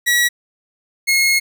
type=tone pair in turn; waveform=sawtooth; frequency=1927 / 2163 Hz; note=B6 / C#7; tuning=-43 / -43 cents; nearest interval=major second; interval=200 cents; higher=second; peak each=-9 dBFS; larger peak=neither; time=0.06-0.29 / 1.07-1.4 s; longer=second; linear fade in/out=20 ms; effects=none